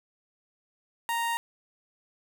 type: tone with notch filter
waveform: sawtooth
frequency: 931 Hz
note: A#5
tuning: 2 cents flat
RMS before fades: -29 dBFS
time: 1.09-1.37 s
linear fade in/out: 0 ms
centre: 5200 Hz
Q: 1.7
effects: none